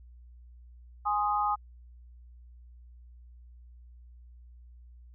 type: chord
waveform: sine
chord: Ab major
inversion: none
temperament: equal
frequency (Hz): 830.6 / 1046.5 / 1244.5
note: Ab5 / C6 / Eb6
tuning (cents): 0 / 0 / 0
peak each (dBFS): -28 / -34 / -29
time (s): 1.05-1.56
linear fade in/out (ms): 20
effects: added 60 Hz sine -49 dBFS peak until 5.14 s